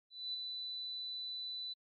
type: tone with ADSR envelope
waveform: sine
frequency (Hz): 3987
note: B7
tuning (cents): +16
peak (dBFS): -36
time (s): 0.1-1.74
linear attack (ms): 240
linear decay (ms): 9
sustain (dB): -4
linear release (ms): 16
effects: AAC 32 kbps